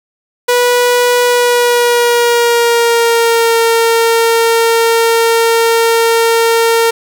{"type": "tone with pitch glide", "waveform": "sawtooth", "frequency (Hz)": [488.9, 458.8], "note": ["B4", "A#4"], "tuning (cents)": [-18, -28], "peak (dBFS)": -4, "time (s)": [0.48, 6.91], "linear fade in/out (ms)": 10, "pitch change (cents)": -110, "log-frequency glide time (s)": [1.24, 3.57], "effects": ["7-bit"]}